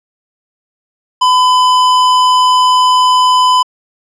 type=tone; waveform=square; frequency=1007 Hz; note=B5; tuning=33 cents sharp; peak=-7 dBFS; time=1.21-3.63 s; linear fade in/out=10 ms; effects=low-pass 6000 Hz 12 dB/octave